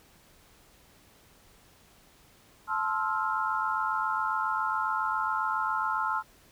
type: chord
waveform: sine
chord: F major seventh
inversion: first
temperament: just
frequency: 873.1 / 1047.7 / 1309.6 / 1396.9 Hz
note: A5 / C6 / E6 / F6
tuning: -14 / +2 / -12 / 0 cents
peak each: -32 dBFS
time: 2.67-6.23 s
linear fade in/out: 50 ms
effects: pink hiss -59 dBFS RMS until 6.51 s